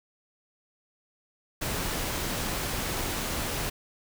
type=noise; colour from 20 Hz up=pink; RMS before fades=-31 dBFS; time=1.61-3.7 s; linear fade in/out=10 ms; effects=none